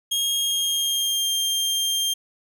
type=tone with pitch glide; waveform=sawtooth; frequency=3253 to 3192 Hz; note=G#7 to G7; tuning=-37 to +31 cents; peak=-18 dBFS; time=0.11-2.14 s; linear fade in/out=10 ms; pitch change=-32 cents; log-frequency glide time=0.38-1.32 s; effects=none